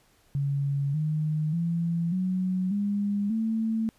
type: tone with pitch steps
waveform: sine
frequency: 140.3 / 153.88 / 168.78 / 185.13 / 203.1 / 222.7 Hz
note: C#3 / D#3 / E3 / F#3 / G#3 / A3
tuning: +21 / -19 / +41 / +1 / -38 / +21 cents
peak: -24 dBFS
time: 0.35-3.89 s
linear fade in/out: 0 ms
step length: 590 ms
effects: pink hiss -63 dBFS RMS until 3.98 s + resampled to 32000 Hz